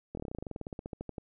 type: slowing click train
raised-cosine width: 2 ms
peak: -25 dBFS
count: 22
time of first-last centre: 0.15-1.182 s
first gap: 23 ms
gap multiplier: 1.07
effects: none